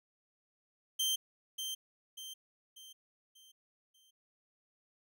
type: tone with echo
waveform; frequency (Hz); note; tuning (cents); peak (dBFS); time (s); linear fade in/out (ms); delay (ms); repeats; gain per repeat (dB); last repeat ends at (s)
sawtooth; 3136; G7; 0; -27; 0.99-1.16; 10; 590; 5; -7; 4.11
effects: none